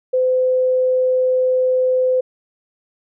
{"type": "tone", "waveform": "sine", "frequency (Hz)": 511, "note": "C5", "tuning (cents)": -41, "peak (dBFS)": -13, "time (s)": [0.13, 2.21], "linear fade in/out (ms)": 10, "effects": []}